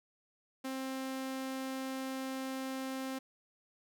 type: tone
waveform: sawtooth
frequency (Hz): 264.2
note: C4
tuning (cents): +17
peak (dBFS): -33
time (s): 0.64-3.19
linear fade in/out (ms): 10
effects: none